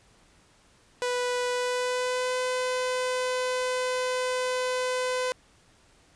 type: tone with pitch glide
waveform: sawtooth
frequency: 493.9 to 506.3 Hz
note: B4 to B4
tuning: 0 to +43 cents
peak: -22 dBFS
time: 1.02-5.32 s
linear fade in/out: 0 ms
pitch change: +43 cents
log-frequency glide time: 1.51-2.37 s
effects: pink hiss -60 dBFS RMS until 6.15 s + resampled to 22050 Hz